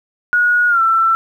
sine tone with pitch glide, 1451 to 1338.3 Hz, F#6 to E6, -34 to +26 cents, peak -10 dBFS, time 0.33-1.15 s, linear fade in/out 0 ms, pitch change -140 cents, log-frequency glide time 0.68-0.81 s, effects 8-bit

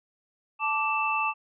sine tone cluster, 877 / 1169 / 2654 Hz, A5 / D6 / E7, -6 / -8 / +11 cents, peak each -29 / -28 / -28 dBFS, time 0.59-1.34 s, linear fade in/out 50 ms, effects none

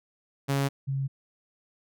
sawtooth / sine tone pair in turn, 138.59 / 136.05 Hz, C#3 / C#3, 0 / -32 cents, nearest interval unison, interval 32 cents, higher first, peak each -20 / -26 dBFS, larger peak first, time 0.48-0.69 / 0.87-1.08 s, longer neither, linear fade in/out 20 ms, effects none

